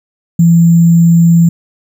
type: tone with sample-and-hold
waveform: sine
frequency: 168.1 Hz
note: E3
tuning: 34 cents sharp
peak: -3 dBFS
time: 0.39-1.49 s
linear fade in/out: 5 ms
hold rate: 7350 Hz
effects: none